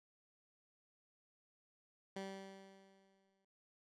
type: tone with exponential decay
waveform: 15% pulse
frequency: 193.8 Hz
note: G3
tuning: 20 cents flat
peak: -36 dBFS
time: 2.16-3.45 s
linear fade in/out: 5 ms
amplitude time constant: 280 ms
effects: low-pass 7000 Hz 12 dB/octave